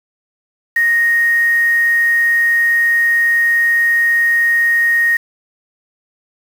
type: tone with quantisation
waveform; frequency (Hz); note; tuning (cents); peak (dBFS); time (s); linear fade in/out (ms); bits
sine; 1864.7; A#6; 0; -10; 0.76-5.17; 5; 5
effects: none